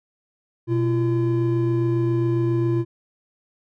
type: tone pair together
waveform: triangle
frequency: 122.45 / 340 Hz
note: B2 / F4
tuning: -14 / -46 cents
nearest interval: octave + tritone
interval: 1768 cents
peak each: -19 dBFS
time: 0.67-2.85 s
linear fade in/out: 50 ms
effects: none